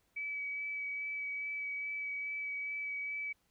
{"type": "tone with vibrato", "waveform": "sine", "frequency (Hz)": 2286, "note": "D7", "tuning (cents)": -47, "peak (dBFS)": -36, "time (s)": [0.16, 3.33], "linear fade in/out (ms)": 10, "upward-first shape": "sine", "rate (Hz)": 2.4, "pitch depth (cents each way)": 12, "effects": ["pink hiss -75 dBFS RMS until 3.5 s"]}